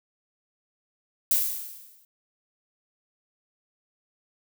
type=noise with exponential decay; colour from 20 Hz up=violet; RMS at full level=-20 dBFS; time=1.31-2.05 s; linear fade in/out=2 ms; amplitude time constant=160 ms; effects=none